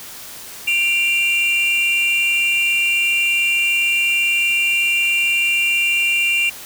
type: tone pair together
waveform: triangle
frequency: 2373 / 2773 Hz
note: D7 / F7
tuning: +17 / -13 cents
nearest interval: minor third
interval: 270 cents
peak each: -17 / -15 dBFS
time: 0.67-6.5 s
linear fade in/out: 10 ms
effects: white hiss -35 dBFS RMS until 6.65 s